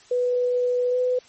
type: tone with pitch glide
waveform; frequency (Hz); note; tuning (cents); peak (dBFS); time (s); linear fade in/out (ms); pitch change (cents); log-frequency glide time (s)
sine; 493.9 to 501.1; B4 to B4; 0 to +25; -19; 0.11-1.19; 5; +25; 0.9-0.96
effects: white hiss -52 dBFS RMS until 1.28 s + MP3 32 kbps